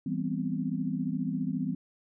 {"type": "chord", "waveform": "sine", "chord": "C major seventh", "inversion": "first", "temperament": "equal with one note detuned", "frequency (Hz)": [164.81, 196.56, 246.9, 261.6], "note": ["E3", "G3", "B3", "C4"], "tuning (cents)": [0, 5, 0, 0], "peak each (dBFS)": -34, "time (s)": [0.06, 1.75], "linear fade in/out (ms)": 5, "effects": []}